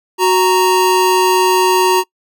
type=tone pair together; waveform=square; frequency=370 / 932.3 Hz; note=F#4 / A#5; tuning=0 / 0 cents; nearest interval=octave + major third; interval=1600 cents; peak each=-13 dBFS; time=0.18-2.04 s; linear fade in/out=50 ms; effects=noise-tail reverb RT60 0.1 s tail -24 dB re dry